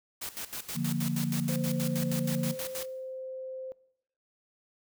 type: noise with tremolo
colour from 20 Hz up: white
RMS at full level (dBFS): -37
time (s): 0.21-2.86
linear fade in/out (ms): 10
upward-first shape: square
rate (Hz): 6.3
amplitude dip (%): 80
type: chord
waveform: sine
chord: Bb major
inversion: first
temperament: equal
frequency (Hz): 146.83 / 174.61 / 233.1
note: D3 / F3 / Bb3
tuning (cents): 0 / 0 / 0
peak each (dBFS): -32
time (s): 0.74-2.55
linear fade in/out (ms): 50
type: tone with pitch glide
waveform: sine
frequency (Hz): 517 to 521.2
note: C5 to C5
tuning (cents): -21 to -7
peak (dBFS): -37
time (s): 1.49-3.72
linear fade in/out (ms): 0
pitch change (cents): +14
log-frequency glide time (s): 2.1-2.41
effects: noise-tail reverb RT60 0.8 s tail -22 dB re dry